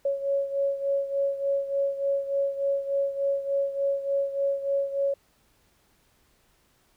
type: beating tone pair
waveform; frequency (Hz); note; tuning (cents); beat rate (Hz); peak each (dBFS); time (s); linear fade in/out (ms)
sine; 554.4 / 557.8; C#5 / C#5; 0 / +11; 3.4; -25 / -30; 0.05-5.14; 5
effects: pink hiss -65 dBFS RMS until 6.96 s